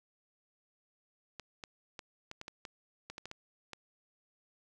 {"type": "clicks", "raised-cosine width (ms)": 0.2, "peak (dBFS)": -26, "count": 12, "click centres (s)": [1.397, 1.638, 1.992, 2.314, 2.414, 2.481, 2.652, 3.1, 3.181, 3.256, 3.314, 3.733], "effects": []}